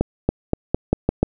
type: accelerating click train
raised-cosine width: 2 ms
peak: -3 dBFS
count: 7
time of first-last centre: 0.01-1.23 s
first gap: 280 ms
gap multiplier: 0.87
effects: none